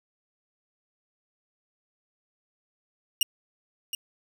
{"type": "tone with echo", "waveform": "sawtooth", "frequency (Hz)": 2837, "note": "F7", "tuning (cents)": 27, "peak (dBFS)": -16, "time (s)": [3.21, 3.23], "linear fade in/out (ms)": 2, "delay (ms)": 720, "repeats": 1, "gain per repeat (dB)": -10, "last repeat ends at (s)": 3.95, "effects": []}